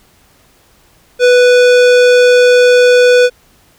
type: tone with hard clipping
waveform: sine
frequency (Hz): 493.9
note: B4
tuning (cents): 0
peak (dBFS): -6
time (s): 1.19-3.3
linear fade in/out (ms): 50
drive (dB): 18
effects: pink hiss -49 dBFS RMS until 3.78 s